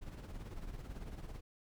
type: noise with tremolo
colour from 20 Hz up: brown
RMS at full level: -43 dBFS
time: 0.01-1.41 s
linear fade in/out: 20 ms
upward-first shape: sine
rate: 18 Hz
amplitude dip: 60%
effects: none